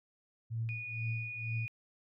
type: tone with tremolo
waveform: sine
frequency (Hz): 114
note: A#2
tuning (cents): -38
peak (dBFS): -31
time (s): 0.5-1.67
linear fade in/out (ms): 20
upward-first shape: triangle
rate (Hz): 2.1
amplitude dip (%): 100
type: tone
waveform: sine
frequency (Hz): 2460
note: D#7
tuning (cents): -20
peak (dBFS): -39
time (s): 0.69-1.68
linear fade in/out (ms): 0
effects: tanh soft clip ceiling -24 dBFS